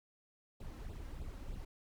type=noise with flanger; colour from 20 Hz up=brown; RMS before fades=-45 dBFS; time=0.6-1.65 s; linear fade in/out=5 ms; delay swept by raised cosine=0.24 to 3.84 ms; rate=3.2 Hz; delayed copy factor=+0.75; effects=none